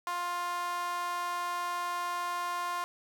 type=tone with high-pass filter; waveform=sawtooth; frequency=351.6 Hz; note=F4; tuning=12 cents sharp; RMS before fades=-34 dBFS; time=0.07-2.84 s; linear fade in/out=0 ms; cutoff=960 Hz; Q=5.1; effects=none